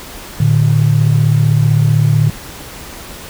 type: tone pair together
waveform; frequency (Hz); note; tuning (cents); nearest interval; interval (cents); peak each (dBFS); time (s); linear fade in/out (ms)
sine; 113.36 / 149.1; A#2 / D3; -48 / +27; perfect fourth; 475; -10; 0.4-2.3; 5
effects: tanh soft clip ceiling -1 dBFS + pink hiss -31 dBFS RMS until 3.29 s